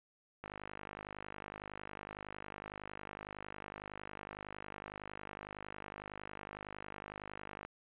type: click train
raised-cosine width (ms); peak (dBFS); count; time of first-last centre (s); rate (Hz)
0.5; -29; 368; 0.44-7.65; 50.9
effects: resampled to 8000 Hz